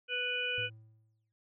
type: harmonic tone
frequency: 493.9 Hz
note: B4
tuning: in tune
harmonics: 1 / 3 / 5 / 6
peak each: -41 / -38 / -35 / -37 dBFS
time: 0.08-0.7 s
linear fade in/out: 50 ms
type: tone with exponential decay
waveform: triangle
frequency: 110 Hz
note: A2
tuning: in tune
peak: -39 dBFS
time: 0.58-1.32 s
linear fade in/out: 0 ms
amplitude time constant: 160 ms
effects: none